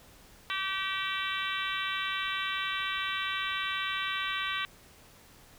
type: harmonic tone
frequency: 385.1 Hz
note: G4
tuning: 31 cents flat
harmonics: 3 / 4 / 5 / 6 / 7 / 8 / 9 / 10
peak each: -36 / -37 / -38 / -39 / -39 / -40 / -41 / -41 dBFS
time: 0.5-4.65 s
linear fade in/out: 0 ms
effects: pink hiss -56 dBFS RMS until 5.58 s